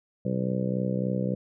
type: harmonic tone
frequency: 63.5 Hz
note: B1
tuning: 49 cents sharp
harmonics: 2 / 3 / 4 / 5 / 6 / 7 / 8 / 9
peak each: -31 / -28 / -37 / -38 / -39 / -39 / -33 / -39 dBFS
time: 0.25-1.35 s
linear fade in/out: 5 ms
effects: none